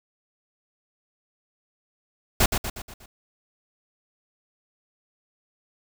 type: noise with echo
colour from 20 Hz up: pink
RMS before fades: -18 dBFS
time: 2.4-2.46 s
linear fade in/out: 5 ms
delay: 120 ms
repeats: 5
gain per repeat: -6 dB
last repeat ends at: 3.06 s
effects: none